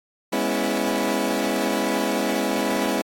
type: chord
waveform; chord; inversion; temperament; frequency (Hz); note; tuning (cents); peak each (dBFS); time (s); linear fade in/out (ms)
20% pulse; C# minor seventh; second; equal with one note detuned; 204.4 / 246.9 / 277.2 / 329.6; G#3 / B3 / C#4 / E4; -27 / 0 / 0 / 0; -22; 0.32-3.02; 10
effects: AAC 64 kbps